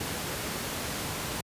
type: noise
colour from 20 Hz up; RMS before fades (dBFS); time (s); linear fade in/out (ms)
pink; -33; 0-1.41; 5
effects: high-pass 80 Hz 12 dB/octave + resampled to 32000 Hz